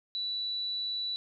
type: tone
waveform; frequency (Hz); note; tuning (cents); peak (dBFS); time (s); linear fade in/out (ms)
sine; 3951; B7; 0; -31; 0.15-1.16; 0
effects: none